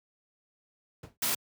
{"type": "noise with exponential decay", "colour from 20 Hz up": "brown", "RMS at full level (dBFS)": -33, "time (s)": [1.03, 1.17], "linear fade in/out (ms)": 5, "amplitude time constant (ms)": 29}
{"type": "noise", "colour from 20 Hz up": "white", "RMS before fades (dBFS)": -29, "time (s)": [1.22, 1.35], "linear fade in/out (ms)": 5}
{"effects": ["high-pass 100 Hz 12 dB/octave"]}